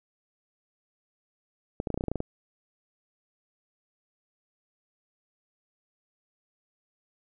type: clicks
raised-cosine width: 2 ms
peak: -16 dBFS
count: 11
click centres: 1.801 / 1.872 / 1.903 / 1.943 / 1.976 / 2.009 / 2.039 / 2.083 / 2.116 / 2.157 / 2.204 s
effects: none